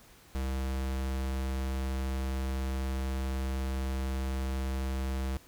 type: tone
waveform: square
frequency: 66 Hz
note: C2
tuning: 16 cents sharp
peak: -31 dBFS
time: 0.35-5.37 s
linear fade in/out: 0 ms
effects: pink hiss -57 dBFS RMS until 5.47 s